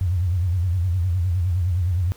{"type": "tone with vibrato", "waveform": "sine", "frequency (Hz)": 89.3, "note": "F2", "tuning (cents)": 39, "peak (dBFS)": -18, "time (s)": [0.01, 2.12], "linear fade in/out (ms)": 0, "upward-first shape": "sine", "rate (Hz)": 9.7, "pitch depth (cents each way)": 120, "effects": ["pink hiss -50 dBFS RMS until 2.16 s"]}